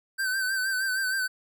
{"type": "tone with vibrato", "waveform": "square", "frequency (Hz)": 1541, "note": "G6", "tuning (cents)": -30, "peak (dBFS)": -26, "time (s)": [0.18, 1.28], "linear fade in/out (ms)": 20, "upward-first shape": "sine", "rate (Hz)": 6.4, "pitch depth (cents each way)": 49, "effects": []}